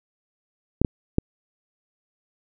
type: clicks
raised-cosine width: 3 ms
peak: -5 dBFS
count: 3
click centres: 0.816 / 0.848 / 1.184 s
effects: none